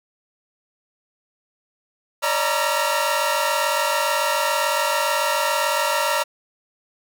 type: tone cluster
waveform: sawtooth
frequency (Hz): 565 / 612 / 921 / 959 / 1362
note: C#5 / D#5 / A#5 / A#5 / F6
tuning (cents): +33 / -29 / -21 / +49 / -44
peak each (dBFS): -22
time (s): 2.22-6.24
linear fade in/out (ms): 20
effects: none